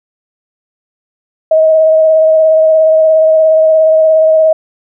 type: tone with vibrato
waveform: sine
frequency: 634 Hz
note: D#5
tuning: 32 cents sharp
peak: -4 dBFS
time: 1.51-4.53 s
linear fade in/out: 5 ms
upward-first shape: triangle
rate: 17 Hz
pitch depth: 22 cents each way
effects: none